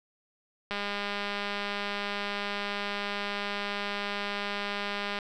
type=click train; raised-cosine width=0.3 ms; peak=-17 dBFS; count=910; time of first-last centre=0.71-5.188 s; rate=203 Hz; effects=none